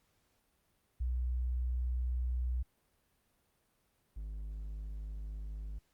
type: tone pair in turn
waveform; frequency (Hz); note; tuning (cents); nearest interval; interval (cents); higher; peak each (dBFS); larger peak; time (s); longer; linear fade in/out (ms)
sine / triangle; 61.74 / 51.92; B1 / G#1; 0 / 0; minor third; 300; first; -31 / -37; first; 1-2.63 / 4.16-5.79; neither; 10
effects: pink hiss -75 dBFS RMS until 5.93 s + Opus 48 kbps